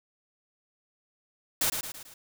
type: noise with echo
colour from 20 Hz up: white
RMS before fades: -26 dBFS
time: 1.61-1.7 s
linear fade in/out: 5 ms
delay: 110 ms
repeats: 4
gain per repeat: -6 dB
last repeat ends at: 2.14 s
effects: none